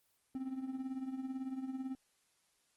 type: tone with tremolo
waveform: triangle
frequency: 262.8 Hz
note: C4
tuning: 8 cents sharp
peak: -33 dBFS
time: 0.35-1.95 s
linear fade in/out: 0 ms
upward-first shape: triangle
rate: 18 Hz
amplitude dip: 75%
effects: white hiss -75 dBFS RMS until 2.76 s + Opus 24 kbps